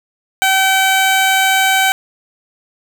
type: tone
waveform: 15% pulse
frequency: 767 Hz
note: G5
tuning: 38 cents flat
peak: -4 dBFS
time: 0.42-1.92 s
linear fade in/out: 0 ms
effects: none